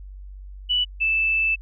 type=tone pair in turn; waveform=sine; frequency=2960 / 2637 Hz; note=F#7 / E7; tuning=0 / 0 cents; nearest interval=major second; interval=200 cents; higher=first; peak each=-18 dBFS; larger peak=neither; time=0.69-0.85 / 1-1.56 s; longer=second; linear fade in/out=20 ms; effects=added 48 Hz sine -36 dBFS peak until 1.61 s